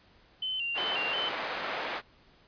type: tone with vibrato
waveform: sine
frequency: 2911 Hz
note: F#7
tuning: 29 cents flat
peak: -30 dBFS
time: 0.42-1.29 s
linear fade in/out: 5 ms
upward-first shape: square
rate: 2.8 Hz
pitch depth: 83 cents each way
type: band-pass noise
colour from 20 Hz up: pink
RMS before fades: -35 dBFS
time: 0.74-2.02 s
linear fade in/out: 50 ms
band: 540 to 2900 Hz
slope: 12 dB/octave
effects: pink hiss -61 dBFS RMS until 2.47 s + resampled to 11025 Hz